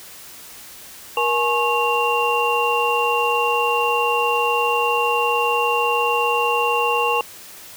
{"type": "tone cluster", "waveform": "sine", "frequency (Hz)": [474.7, 847, 1087, 2770], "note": ["A#4", "G#5", "C#6", "F7"], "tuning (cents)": [31, 34, -34, -15], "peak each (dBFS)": -22, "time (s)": [1.17, 7.21], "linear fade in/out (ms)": 2, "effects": ["white hiss -40 dBFS RMS until 7.76 s"]}